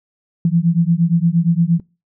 sine beating tone pair, 164.81 / 173.41 Hz, E3 / F3, 0 / -12 cents, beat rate 8.6 Hz, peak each -15 dBFS, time 0.45-1.8 s, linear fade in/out 2 ms, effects noise-tail reverb RT60 0.3 s tail -23 dB re dry

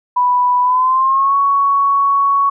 sine tone with pitch glide, 987.8 to 1115.2 Hz, B5 to C#6, 0 to +10 cents, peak -10 dBFS, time 0.16-2.5 s, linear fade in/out 10 ms, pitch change +210 cents, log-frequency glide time 0.62-1.36 s, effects none

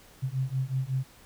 sine beating tone pair, 129.2 / 134.6 Hz, C3 / C3, -21 / +49 cents, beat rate 5.4 Hz, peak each -30 dBFS, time 0.22-1.04 s, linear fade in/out 20 ms, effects pink hiss -55 dBFS RMS until 1.25 s

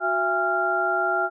sine tone cluster, 366.8 / 672 / 813 / 1387 Hz, F#4 / E5 / G#5 / F6, -15 / +33 / -37 / -12 cents, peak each -29 / -26 / -28 / -23 dBFS, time 0-1.3 s, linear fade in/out 50 ms, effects none

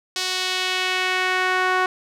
sawtooth tone with band-pass filter sweep, 370 Hz, F#4, in tune, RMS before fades -22 dBFS, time 0.16-1.86 s, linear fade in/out 2 ms, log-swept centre 4700 to 1300 Hz, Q 1.4, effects none

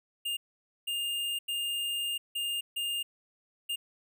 square tone bursts at uneven times, 2818 Hz, F7, 15 cents sharp, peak -31 dBFS, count 6, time 0.25-0.37 / 0.87-1.39 / 1.48-2.18 / 2.35-2.61 / 2.76-3.03 / 3.69-3.76 s, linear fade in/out 10 ms, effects none

